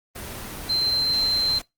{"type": "tone in noise", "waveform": "sine", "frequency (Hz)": 4115, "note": "C8", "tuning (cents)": -30, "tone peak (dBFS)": -20, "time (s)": [0.69, 1.59], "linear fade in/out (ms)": 10, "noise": "pink", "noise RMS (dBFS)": -35, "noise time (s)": [0.15, 1.62], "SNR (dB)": 12, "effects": ["noise-tail reverb RT60 0.2 s tail -23 dB re dry", "Opus 24 kbps"]}